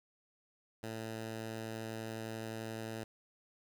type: tone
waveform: 10% pulse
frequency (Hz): 111.8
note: A2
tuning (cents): +28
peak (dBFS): -32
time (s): 0.83-3.04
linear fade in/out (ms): 5
effects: none